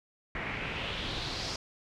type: noise with low-pass filter sweep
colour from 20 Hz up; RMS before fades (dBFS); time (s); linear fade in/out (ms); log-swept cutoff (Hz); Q
pink; -36; 0.35-1.56; 2; 2000 to 5200; 3.5
effects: none